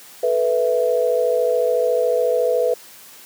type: chord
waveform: sine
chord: A suspended second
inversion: none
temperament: equal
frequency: 440 / 493.9 / 659.3 Hz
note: A4 / B4 / E5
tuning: 0 / 0 / 0 cents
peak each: -23 / -17 / -22 dBFS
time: 0.23-2.74 s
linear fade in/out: 5 ms
effects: white hiss -43 dBFS RMS until 3.25 s + high-pass 150 Hz 12 dB/octave